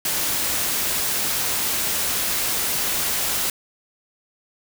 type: noise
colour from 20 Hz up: white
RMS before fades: -23 dBFS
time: 0.05-3.5 s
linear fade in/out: 2 ms
effects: none